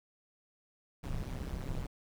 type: noise with amplitude modulation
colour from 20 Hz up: brown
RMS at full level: -34 dBFS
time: 1.03-1.87 s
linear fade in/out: 10 ms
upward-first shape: sine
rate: 132 Hz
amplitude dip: 90%
effects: none